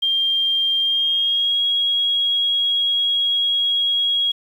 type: tone with pitch glide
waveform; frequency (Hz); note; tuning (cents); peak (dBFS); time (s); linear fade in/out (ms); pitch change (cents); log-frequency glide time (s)
sine; 3194 to 3303; G7 to G#7; +32 to -10; -16; 0.02-4.32; 10; +58; 0.81-1.59
effects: 8-bit